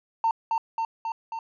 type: tone with echo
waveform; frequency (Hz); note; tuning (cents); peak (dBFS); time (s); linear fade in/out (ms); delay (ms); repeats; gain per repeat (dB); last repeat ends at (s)
triangle; 905; A5; +48; -16; 0.24-0.31; 2; 270; 4; -3; 1.39
effects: tanh soft clip ceiling -17 dBFS + resampled to 16000 Hz